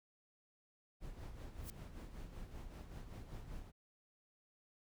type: noise with tremolo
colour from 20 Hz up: brown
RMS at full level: -47 dBFS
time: 1-3.72 s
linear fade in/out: 50 ms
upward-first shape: sine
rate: 5.2 Hz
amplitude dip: 55%
type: noise with exponential growth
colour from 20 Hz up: blue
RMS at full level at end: -46 dBFS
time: 1.58-1.7 s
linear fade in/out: 1 ms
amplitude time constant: 26 ms
effects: none